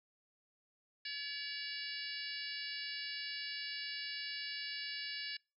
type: harmonic tone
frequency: 571 Hz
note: D5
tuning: 49 cents flat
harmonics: 3 / 4 / 5 / 6 / 7 / 8 / 9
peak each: -46 / -48 / -48 / -55 / -48 / -47 / -48 dBFS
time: 1.05-5.37 s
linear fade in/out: 5 ms
effects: noise-tail reverb RT60 0.3 s tail -26 dB re dry